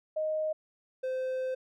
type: tone pair in turn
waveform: sine / triangle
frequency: 622.3 / 517.2 Hz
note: D#5 / C5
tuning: 0 / -20 cents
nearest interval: minor third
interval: 320 cents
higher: first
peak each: -28 dBFS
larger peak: neither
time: 0.16-0.53 / 1.03-1.55 s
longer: second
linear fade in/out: 10 ms
effects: none